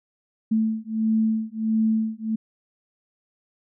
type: beating tone pair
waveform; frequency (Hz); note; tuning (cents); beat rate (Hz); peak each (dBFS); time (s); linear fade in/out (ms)
sine; 219.8 / 221.3; A3 / A3; -2 / +10; 1.5; -23; 0.51-2.36; 10
effects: none